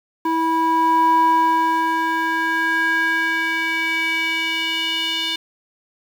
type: tone with band-pass filter sweep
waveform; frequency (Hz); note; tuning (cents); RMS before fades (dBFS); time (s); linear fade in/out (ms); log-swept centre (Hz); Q
square; 326.1; E4; -19; -19; 0.25-5.36; 5; 750 to 3300; 4
effects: 7-bit